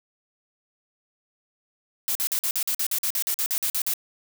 blue noise bursts, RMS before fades -25 dBFS, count 16, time 2.08-3.937 s, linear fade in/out 0 ms, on 72 ms, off 47 ms, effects none

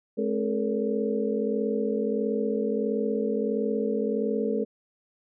sine tone cluster, 214.8 / 270.1 / 426.8 / 468.3 / 565 Hz, A3 / C#4 / G#4 / A#4 / C#5, -41 / -45 / +47 / +8 / +33 cents, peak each -29 / -33 / -29 / -29 / -37 dBFS, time 0.17-4.65 s, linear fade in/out 20 ms, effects none

